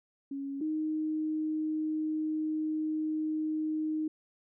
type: tone pair in turn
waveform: sine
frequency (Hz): 276.9 / 310.8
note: C#4 / D#4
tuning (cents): -2 / -2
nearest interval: major second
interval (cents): 200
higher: second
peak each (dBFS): -34 / -29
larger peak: second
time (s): 0.31-0.61 / 0.61-4.08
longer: second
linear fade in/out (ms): 5
effects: none